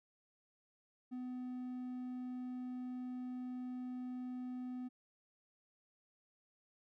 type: tone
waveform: triangle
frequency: 251.2 Hz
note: B3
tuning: 30 cents sharp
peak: -39 dBFS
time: 1.11-4.89 s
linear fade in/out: 20 ms
effects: none